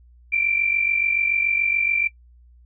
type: tone pair together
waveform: sine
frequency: 2316 / 2363 Hz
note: D7 / D7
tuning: -25 / +10 cents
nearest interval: unison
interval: 35 cents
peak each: -24 / -19 dBFS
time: 0.32-2.08 s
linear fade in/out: 10 ms
effects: noise-tail reverb RT60 0.1 s tail -20 dB re dry + added 60 Hz sine -48 dBFS peak until 2.65 s